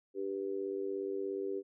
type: tone with amplitude modulation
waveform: sine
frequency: 392 Hz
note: G4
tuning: in tune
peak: -30 dBFS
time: 0.14-1.63 s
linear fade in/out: 50 ms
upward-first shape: sine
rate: 96.9 Hz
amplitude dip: 90%
effects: none